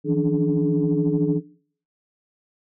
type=tone cluster; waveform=sine; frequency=159.7 / 173.2 / 282 / 294.6 / 425.8 Hz; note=D#3 / F3 / C#4 / D4 / G#4; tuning=+45 / -14 / +30 / +6 / +43 cents; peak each=-23 / -26 / -27 / -21 / -24 dBFS; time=0.04-1.41 s; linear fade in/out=50 ms; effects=noise-tail reverb RT60 0.5 s tail -18 dB re dry + tanh soft clip ceiling -9 dBFS